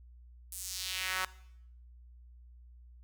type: tone with high-pass filter sweep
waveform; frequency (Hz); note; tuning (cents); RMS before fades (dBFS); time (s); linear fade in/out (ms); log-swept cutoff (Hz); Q
sawtooth; 186.6; F#3; +15; -37; 0.52-1.25; 0; 10000 to 1200; 1.6
effects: noise-tail reverb RT60 0.7 s tail -18 dB re dry + added 60 Hz sine -52 dBFS peak until 3.03 s